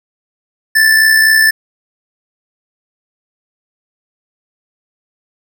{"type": "tone with amplitude modulation", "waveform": "square", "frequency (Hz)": 1760, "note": "A6", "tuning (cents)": 0, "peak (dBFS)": -5, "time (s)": [0.75, 1.51], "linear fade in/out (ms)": 10, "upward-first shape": "sine", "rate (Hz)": 64, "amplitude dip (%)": 45, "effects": []}